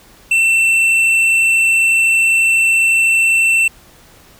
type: tone with hard clipping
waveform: triangle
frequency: 2687 Hz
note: E7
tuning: 33 cents sharp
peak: -11 dBFS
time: 0.31-3.68 s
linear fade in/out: 5 ms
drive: 10 dB
effects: pink hiss -45 dBFS RMS until 4.39 s